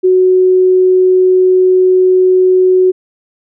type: tone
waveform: sine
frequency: 370 Hz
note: F#4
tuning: in tune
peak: -5 dBFS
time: 0.03-2.92 s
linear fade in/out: 20 ms
effects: none